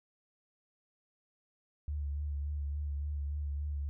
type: tone with vibrato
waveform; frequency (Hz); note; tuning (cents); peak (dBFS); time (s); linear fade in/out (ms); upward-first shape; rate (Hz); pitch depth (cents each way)
sine; 72.6; D2; -19; -33; 1.88-3.89; 0; sine; 3.5; 35
effects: none